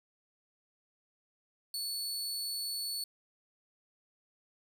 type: tone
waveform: sawtooth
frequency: 4435 Hz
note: C#8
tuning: in tune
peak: -32 dBFS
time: 1.74-3.04 s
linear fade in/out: 2 ms
effects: none